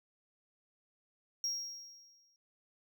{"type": "tone with exponential decay", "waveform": "triangle", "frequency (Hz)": 5600, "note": "F8", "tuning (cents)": 4, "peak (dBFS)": -30, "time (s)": [1.44, 2.36], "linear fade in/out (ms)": 1, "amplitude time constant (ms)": 200, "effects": []}